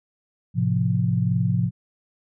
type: chord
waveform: sine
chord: F major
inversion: first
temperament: just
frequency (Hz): 109.13 / 130.96 / 174.61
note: A2 / C3 / F3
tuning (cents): -14 / +2 / 0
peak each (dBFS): -23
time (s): 0.54-1.71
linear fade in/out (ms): 50
effects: none